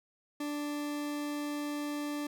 40% pulse tone, 293.3 Hz, D4, 2 cents flat, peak -33 dBFS, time 0.4-2.27 s, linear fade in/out 5 ms, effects none

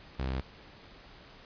sawtooth tone, 65.41 Hz, C2, in tune, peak -27 dBFS, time 0.19-0.41 s, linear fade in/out 5 ms, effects pink hiss -53 dBFS RMS until 1.45 s + resampled to 11025 Hz

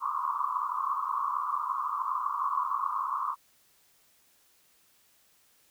white band-pass noise, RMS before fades -31 dBFS, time 0-3.36 s, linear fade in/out 50 ms, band 1000 to 1200 Hz, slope 96 dB/octave, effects white hiss -65 dBFS RMS until 5.7 s

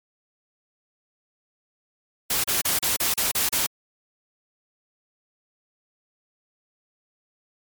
white noise bursts, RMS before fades -23 dBFS, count 8, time 2.3-3.665 s, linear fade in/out 5 ms, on 140 ms, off 35 ms, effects MP3 96 kbps

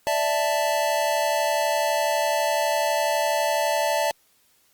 square chord, D suspended second, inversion none, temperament equal, 587.3 / 659.3 / 880 Hz, D5 / E5 / A5, 0 / 0 / 0 cents, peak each -26 dBFS, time 0.07-4.11 s, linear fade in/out 0 ms, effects white hiss -62 dBFS RMS until 4.73 s + Opus 48 kbps

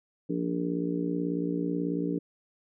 harmonic tone, 58.27 Hz, A#1, in tune, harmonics 3 / 4 / 5 / 6 / 7 / 8, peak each -32 / -40 / -30 / -44 / -36 / -38 dBFS, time 0.29-2.19 s, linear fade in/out 10 ms, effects none

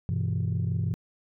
sine chord, E minor, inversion first, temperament equal, 98 / 123.47 / 164.81 Hz, G2 / B2 / E3, 0 / 0 / 0 cents, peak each -27 / -28 / -29 dBFS, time 0.09-0.94 s, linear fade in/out 0 ms, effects tanh soft clip ceiling -20 dBFS

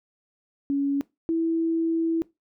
sine tone pair in turn, 280 / 328.6 Hz, C#4 / E4, +18 / -5 cents, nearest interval minor third, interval 277 cents, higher second, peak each -21 dBFS, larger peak neither, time 0.7-1.01 / 1.29-2.22 s, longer second, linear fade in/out 0 ms, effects noise-tail reverb RT60 0.2 s tail -20 dB re dry

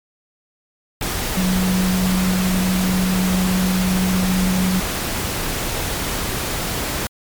sine tone in noise, 185 Hz, F#3, in tune, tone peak -16 dBFS, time 1.37-4.8 s, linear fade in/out 2 ms, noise pink, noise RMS -23 dBFS, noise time 1.01-7.07 s, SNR +4 dB, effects MP3 96 kbps

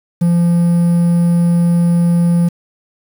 triangle tone with quantisation, 171.8 Hz, F3, 28 cents flat, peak -7 dBFS, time 0.21-2.49 s, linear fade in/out 10 ms, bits 6, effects none

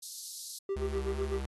pink high-pass noise, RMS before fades -43 dBFS, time 0.02-0.59 s, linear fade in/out 10 ms, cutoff 4100 Hz, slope 48 dB/octave
triangle tone with tremolo, 392 Hz, G4, in tune, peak -27 dBFS, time 0.69-1.41 s, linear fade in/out 2 ms, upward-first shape sine, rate 8 Hz, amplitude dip 90%
square tone with vibrato, 69.1 Hz, C#2, 5 cents flat, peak -35 dBFS, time 0.76-1.46 s, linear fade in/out 5 ms, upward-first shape square, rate 2.6 Hz, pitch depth 43 cents each way
effects AAC 32 kbps

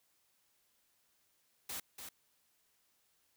white noise with echo, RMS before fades -42 dBFS, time 1.69-1.8 s, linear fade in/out 5 ms, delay 290 ms, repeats 1, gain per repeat -6 dB, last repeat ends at 2.09 s, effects white hiss -75 dBFS RMS until 3.36 s

